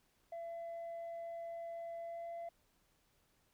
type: tone with pitch glide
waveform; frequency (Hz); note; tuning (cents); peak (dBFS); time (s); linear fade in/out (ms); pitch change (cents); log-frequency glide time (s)
sine; 674 to 679.1; E5 to F5; +38 to -49; -40; 0.32-2.49; 5; +13; 1.96-2.3
effects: tanh soft clip ceiling -41 dBFS + pink hiss -75 dBFS RMS until 3.53 s